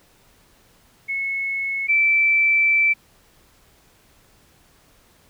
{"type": "tone pair in turn", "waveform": "sine", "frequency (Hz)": [2192, 2328], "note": ["C#7", "D7"], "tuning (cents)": [-20, -16], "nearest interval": "minor second", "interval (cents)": 104, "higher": "second", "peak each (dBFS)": [-22, -14], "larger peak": "second", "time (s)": [[1.08, 1.88], [1.88, 2.94]], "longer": "second", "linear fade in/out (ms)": 20, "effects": ["pink hiss -56 dBFS RMS until 5.29 s"]}